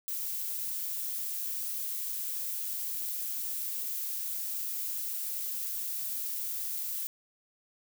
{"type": "noise", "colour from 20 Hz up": "violet", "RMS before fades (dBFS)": -35, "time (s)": [0.08, 7.07], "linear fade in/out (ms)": 0, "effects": []}